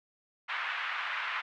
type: band-pass noise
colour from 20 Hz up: pink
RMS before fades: -35 dBFS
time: 0.48-1.42 s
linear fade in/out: 20 ms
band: 1100 to 2700 Hz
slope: 24 dB/octave
effects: none